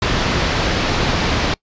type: low-pass noise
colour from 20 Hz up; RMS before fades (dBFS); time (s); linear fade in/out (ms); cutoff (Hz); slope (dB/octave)
pink; -18; 0.02-1.54; 2; 5200; 24
effects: noise-tail reverb RT60 0.1 s tail -25 dB re dry + resampled to 16000 Hz